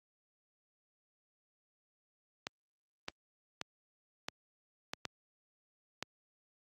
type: clicks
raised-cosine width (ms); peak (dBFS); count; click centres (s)
0.2; -19; 7; 2.469 / 3.084 / 3.614 / 4.285 / 4.935 / 5.053 / 6.026
effects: high-pass 100 Hz 12 dB/octave + Opus 48 kbps